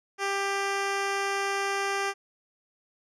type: tone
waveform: 10% pulse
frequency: 395.6 Hz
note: G4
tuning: 16 cents sharp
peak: -18 dBFS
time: 0.18-2.14 s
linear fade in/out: 50 ms
effects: low-pass 8000 Hz 12 dB/octave